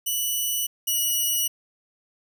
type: tone pair in turn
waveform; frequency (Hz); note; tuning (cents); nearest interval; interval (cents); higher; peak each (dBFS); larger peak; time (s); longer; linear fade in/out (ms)
5% pulse; 2960 / 2923; F#7 / F#7; 0 / -22; unison; 22; first; -15 / -13; second; 0.06-0.67 / 0.87-1.48; neither; 10
effects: none